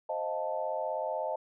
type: chord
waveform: sine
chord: F dominant seventh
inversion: second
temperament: equal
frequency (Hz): 523.3 / 622.3 / 698.5 / 880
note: C5 / Eb5 / F5 / A5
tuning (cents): 0 / 0 / 0 / 0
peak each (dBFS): -37 / -34 / -39 / -36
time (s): 0.09-1.36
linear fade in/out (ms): 5
effects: none